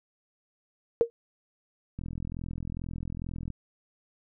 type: tone with exponential decay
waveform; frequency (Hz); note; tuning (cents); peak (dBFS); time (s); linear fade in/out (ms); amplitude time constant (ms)
sine; 466.1; A#4; 0; -14; 1.01-1.1; 0; 18
type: click train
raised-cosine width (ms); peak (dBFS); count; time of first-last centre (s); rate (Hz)
5; -24; 65; 1.99-3.503; 42.3
effects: none